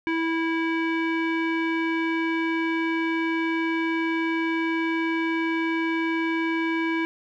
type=tone with low-pass filter; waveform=square; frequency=327.4 Hz; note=E4; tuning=12 cents flat; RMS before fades=-25 dBFS; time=0.07-7.05 s; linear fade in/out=0 ms; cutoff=2200 Hz; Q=3.4; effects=none